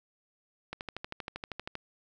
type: click train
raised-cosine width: 0.3 ms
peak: -21 dBFS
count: 14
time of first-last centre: 0.73-1.754 s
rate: 12.7 Hz
effects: none